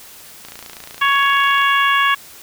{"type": "click train", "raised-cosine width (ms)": 0.2, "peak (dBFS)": -17, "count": 34, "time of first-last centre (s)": [0.45, 1.616], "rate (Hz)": 28.3}
{"type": "harmonic tone", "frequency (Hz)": 557, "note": "C#5", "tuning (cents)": 8, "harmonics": [2, 3, 4, 5, 6], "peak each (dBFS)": [-15, -17, -22, -21, -25], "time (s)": [1.01, 2.15], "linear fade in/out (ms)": 10}
{"effects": ["white hiss -40 dBFS RMS until 2.42 s"]}